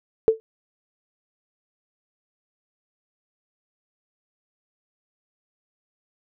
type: tone with exponential decay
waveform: sine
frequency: 444.7 Hz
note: A4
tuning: 18 cents sharp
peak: -8 dBFS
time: 0.28-0.4 s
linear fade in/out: 0 ms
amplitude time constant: 24 ms
effects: none